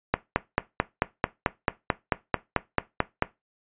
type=click train; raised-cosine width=0.5 ms; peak=-5 dBFS; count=15; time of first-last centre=0.14-3.224 s; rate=4.54 Hz; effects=noise-tail reverb RT60 0.2 s tail -17 dB re dry + resampled to 8000 Hz